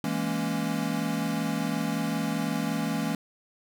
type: chord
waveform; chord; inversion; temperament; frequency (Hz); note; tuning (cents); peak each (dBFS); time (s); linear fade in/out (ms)
square; A# half-diminished seventh; second; equal; 164.81 / 207.7 / 233.1 / 277.2; E3 / G#3 / A#3 / C#4; 0 / 0 / 0 / 0; -33; 0.04-3.15; 2
effects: none